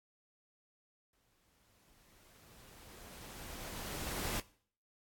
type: noise with exponential growth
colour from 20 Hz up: pink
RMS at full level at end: -37 dBFS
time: 1.13-4.4 s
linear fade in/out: 2 ms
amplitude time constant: 710 ms
effects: noise-tail reverb RT60 0.5 s tail -19 dB re dry + AAC 64 kbps

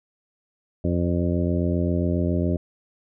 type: harmonic tone with a mistuned harmonic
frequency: 87.31 Hz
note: F2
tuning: in tune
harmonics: 1 / 2 / 3 / 4 / 5 / 6 / 7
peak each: -24 / -25 / -27 / -29 / -35 / -35 / -32 dBFS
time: 0.84-2.57 s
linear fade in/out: 5 ms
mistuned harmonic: 7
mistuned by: -18 cents
effects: none

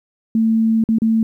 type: tone with dropouts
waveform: sine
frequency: 223.6 Hz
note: A3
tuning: 28 cents sharp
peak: -12 dBFS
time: 0.35-1.23 s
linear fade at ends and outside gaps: 2 ms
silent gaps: 0.839-0.888 / 0.985-1.019 s
effects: 9-bit

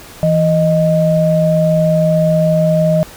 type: tone pair together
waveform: sine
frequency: 164.6 / 621.4 Hz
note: E3 / D#5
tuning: -2 / -2 cents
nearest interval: octave + major seventh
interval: 2300 cents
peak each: -12 dBFS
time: 0.23-3.03 s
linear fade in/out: 0 ms
effects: pink hiss -36 dBFS RMS until 3.16 s

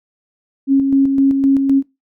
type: tone with tremolo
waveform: sine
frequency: 272.9 Hz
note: C#4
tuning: 27 cents flat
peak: -8 dBFS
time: 0.67-1.83 s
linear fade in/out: 50 ms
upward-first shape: square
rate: 3.9 Hz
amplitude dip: 40%
effects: noise-tail reverb RT60 0.2 s tail -17 dB re dry

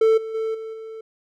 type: tone with level steps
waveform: triangle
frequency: 443.9 Hz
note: A4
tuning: 15 cents sharp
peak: -11 / -26 / -20 / -28 / -31 dBFS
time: 0.01-1.01 s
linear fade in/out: 5 ms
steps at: 0.17 / 0.34 / 0.54 / 0.73 s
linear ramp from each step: 10 ms
effects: none

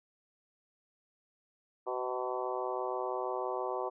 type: harmonic tone with a mistuned harmonic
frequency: 126.2 Hz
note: B2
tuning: 38 cents sharp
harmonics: 3 / 4 / 5 / 6 / 7 / 8 / 9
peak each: -38 / -39 / -40 / -41 / -41 / -42 / -43 dBFS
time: 1.86-3.9 s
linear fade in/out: 20 ms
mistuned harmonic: 7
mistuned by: +17 cents
effects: none

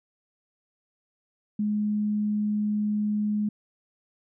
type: tone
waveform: sine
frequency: 209.8 Hz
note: G#3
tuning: 18 cents sharp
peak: -23 dBFS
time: 1.59-3.49 s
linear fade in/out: 5 ms
effects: none

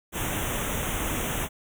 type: band-stop noise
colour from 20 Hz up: pink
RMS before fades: -29 dBFS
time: 0.12-1.49 s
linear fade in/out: 50 ms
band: 3600 to 5900 Hz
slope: 96 dB/octave
effects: none

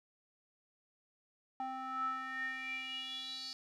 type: tone with band-pass filter sweep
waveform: square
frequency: 261.6 Hz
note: C4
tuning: in tune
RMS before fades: -41 dBFS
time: 1.6-3.53 s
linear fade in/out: 0 ms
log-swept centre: 890 to 4700 Hz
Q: 8.9
effects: none

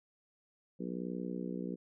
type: harmonic tone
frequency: 61.1 Hz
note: B1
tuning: 18 cents flat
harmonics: 3 / 4 / 5 / 6 / 7 / 8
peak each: -40 / -42 / -44 / -46 / -47 / -48 dBFS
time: 0.79-1.76 s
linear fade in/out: 20 ms
effects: none

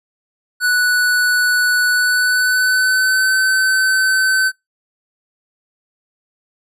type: tone with pitch glide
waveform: square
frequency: 1480 to 1529.5 Hz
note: F#6 to G6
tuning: 0 to -43 cents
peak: -13 dBFS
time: 0.6-4.52 s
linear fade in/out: 50 ms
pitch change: +57 cents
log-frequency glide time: 1.9-3.35 s
effects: noise-tail reverb RT60 0.2 s tail -25 dB re dry + resampled to 32000 Hz

